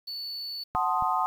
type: tone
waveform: triangle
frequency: 4464 Hz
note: C#8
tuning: 11 cents sharp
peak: -32 dBFS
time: 0.07-0.64 s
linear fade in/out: 10 ms
type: chord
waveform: sine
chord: F# diminished seventh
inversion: none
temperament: equal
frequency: 740 / 880 / 1046.5 / 1244.5 Hz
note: F#5 / A5 / C6 / Eb6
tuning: 0 / 0 / 0 / 0 cents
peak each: -29 dBFS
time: 0.75-1.26 s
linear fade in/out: 0 ms
type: clicks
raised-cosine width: 5 ms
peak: -29 dBFS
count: 2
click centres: 0.75 / 1.024 s
effects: 9-bit